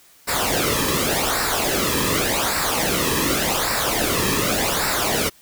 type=noise with flanger; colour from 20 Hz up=pink; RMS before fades=-21 dBFS; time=0.27-5.3 s; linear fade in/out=20 ms; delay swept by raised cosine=0.31 to 1.41 ms; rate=0.87 Hz; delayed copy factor=-0.7; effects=white hiss -52 dBFS RMS until 5.41 s